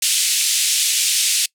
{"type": "band-pass noise", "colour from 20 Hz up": "white", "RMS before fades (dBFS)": -18, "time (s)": [0.02, 1.46], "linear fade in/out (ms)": 5, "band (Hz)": [2500, 10000], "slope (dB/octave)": 24, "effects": ["noise-tail reverb RT60 0.1 s tail -24 dB re dry"]}